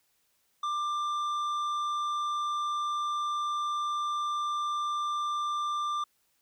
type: tone with tanh clipping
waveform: sine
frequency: 1187 Hz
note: D6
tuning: 18 cents sharp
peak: -30 dBFS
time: 0.63-6.04 s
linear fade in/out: 5 ms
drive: 9 dB
effects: white hiss -72 dBFS RMS until 6.41 s